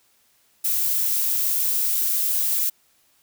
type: noise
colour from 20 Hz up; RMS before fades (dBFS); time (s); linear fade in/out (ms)
violet; -22; 0.64-2.7; 10
effects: white hiss -62 dBFS RMS until 3.22 s